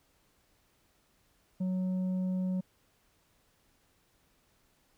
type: tone with tanh clipping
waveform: sine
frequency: 185 Hz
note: F#3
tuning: in tune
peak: -30 dBFS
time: 1.6-2.61 s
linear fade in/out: 10 ms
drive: 5 dB
effects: pink hiss -70 dBFS RMS until 4.97 s